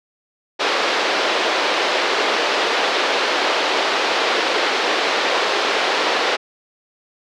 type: band-pass noise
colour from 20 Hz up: pink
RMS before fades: -19 dBFS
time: 0.59-6.37 s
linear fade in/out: 20 ms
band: 380 to 4600 Hz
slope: 24 dB/octave
effects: none